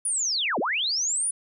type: linear two-way sweep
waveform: sine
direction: down then up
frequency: 9956 to 186.7 to 9956 Hz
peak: -23 dBFS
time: 0.05-1.31 s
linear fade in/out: 5 ms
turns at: 0.59 s
effects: none